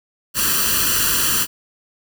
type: noise with comb filter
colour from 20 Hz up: white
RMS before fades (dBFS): -18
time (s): 0.34-1.47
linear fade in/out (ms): 50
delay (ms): 0.68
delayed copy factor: +0.85
effects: none